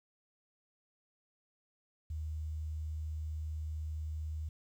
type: tone with quantisation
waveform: sine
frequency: 77.78 Hz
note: D#2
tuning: in tune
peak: -36 dBFS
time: 2.1-4.49 s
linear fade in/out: 5 ms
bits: 11
effects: none